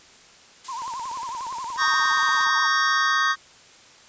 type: noise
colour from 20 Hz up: blue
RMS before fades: -35 dBFS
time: 0.64-2.45 s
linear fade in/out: 10 ms
type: tone with vibrato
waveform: sine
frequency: 987.8 Hz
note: B5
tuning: in tune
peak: -29 dBFS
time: 0.68-2.67 s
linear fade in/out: 10 ms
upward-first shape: triangle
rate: 11 Hz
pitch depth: 180 cents each way
type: click train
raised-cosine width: 0.5 ms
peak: -27 dBFS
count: 29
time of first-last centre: 0.82-2.467 s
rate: 17 Hz
type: chord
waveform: square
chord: Eb dominant seventh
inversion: third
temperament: equal with one note detuned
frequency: 1108.7 / 1244.5 / 1568 / 1847.5 Hz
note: Db6 / Eb6 / G6 / Bb6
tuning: 0 / 0 / 0 / -16 cents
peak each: -25 dBFS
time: 1.77-3.36 s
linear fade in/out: 50 ms
effects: white hiss -50 dBFS RMS until 4.08 s + resampled to 16000 Hz